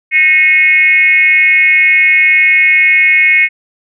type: tone with frequency modulation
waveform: sine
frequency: 2179 Hz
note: C#7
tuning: 30 cents flat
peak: -5 dBFS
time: 0.11-3.49 s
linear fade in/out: 50 ms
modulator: 320 Hz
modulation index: 0.73
effects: none